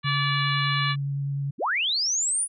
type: harmonic tone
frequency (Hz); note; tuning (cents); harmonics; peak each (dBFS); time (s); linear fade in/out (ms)
578; D5; -28; 2 / 3 / 4 / 5 / 6 / 7; -28 / -30 / -31 / -32 / -33 / -33; 0.03-0.96; 50
type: tone with vibrato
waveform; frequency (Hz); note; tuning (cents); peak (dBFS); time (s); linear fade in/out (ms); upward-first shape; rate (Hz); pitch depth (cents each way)
sine; 140; C#3; +18; -25; 0.04-1.51; 10; sine; 9.8; 9
type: linear sweep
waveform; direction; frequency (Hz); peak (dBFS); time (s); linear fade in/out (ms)
sine; up; 140 to 9956; -22; 1.58-2.48; 50
effects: none